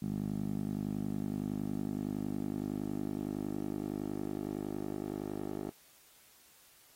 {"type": "tone with band-pass filter sweep", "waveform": "10% pulse", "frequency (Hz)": 50.8, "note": "G#1", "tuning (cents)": -38, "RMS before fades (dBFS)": -37, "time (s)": [0.02, 5.7], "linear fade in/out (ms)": 5, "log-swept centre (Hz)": [200, 390], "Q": 2.2, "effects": ["white hiss -62 dBFS RMS until 6.95 s", "AAC 48 kbps"]}